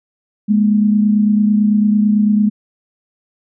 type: tone pair together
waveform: sine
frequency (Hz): 208.4 / 237.4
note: G#3 / A#3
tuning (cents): +6 / +32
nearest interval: major second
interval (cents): 226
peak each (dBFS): -10 / -19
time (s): 0.48-2.5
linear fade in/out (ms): 20
effects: none